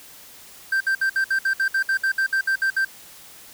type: tone bursts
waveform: triangle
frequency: 1568 Hz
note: G6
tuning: in tune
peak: -16 dBFS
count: 15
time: 0.72-2.849 s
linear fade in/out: 5 ms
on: 85 ms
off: 61 ms
effects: white hiss -45 dBFS RMS until 3.53 s